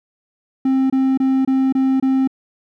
triangle tone bursts, 264.8 Hz, C4, 21 cents sharp, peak -11 dBFS, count 6, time 0.65-2.275 s, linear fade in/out 5 ms, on 250 ms, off 25 ms, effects none

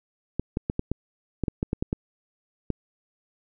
clicks, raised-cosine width 3 ms, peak -12 dBFS, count 12, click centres 0.396 / 0.571 / 0.699 / 0.794 / 0.916 / 1.437 / 1.482 / 1.629 / 1.731 / 1.825 / 1.929 / 2.703 s, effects none

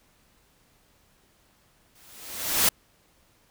white noise with exponential growth, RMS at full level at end -18 dBFS, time 1.95-2.69 s, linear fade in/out 5 ms, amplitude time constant 160 ms, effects pink hiss -63 dBFS RMS until 3.5 s

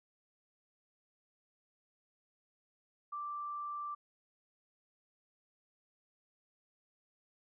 sine tone, 1174.7 Hz, D6, in tune, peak -38 dBFS, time 3.12-3.95 s, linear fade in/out 10 ms, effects none

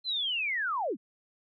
sine linear sweep, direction down, 4162 to 172.5 Hz, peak -28 dBFS, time 0.04-0.97 s, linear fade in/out 50 ms, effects none

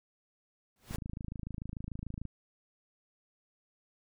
pink noise with exponential growth, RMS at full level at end -39 dBFS, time 0.76-0.96 s, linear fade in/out 1 ms, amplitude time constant 42 ms
click train, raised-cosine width 5 ms, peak -27 dBFS, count 37, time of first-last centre 0.91-2.253 s, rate 26.8 Hz
effects none

